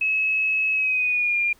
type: tone with pitch glide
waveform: sine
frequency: 2577 to 2404 Hz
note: E7 to D7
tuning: -40 to +40 cents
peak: -19 dBFS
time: 0.01-1.53 s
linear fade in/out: 5 ms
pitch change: -120 cents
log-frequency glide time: 0.72-1.39 s
effects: pink hiss -57 dBFS RMS until 1.59 s